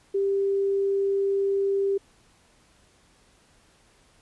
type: tone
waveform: sine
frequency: 394.4 Hz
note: G4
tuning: 11 cents sharp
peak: -21 dBFS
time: 0.14-1.98 s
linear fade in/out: 10 ms
effects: pink hiss -60 dBFS RMS until 4.21 s + resampled to 24000 Hz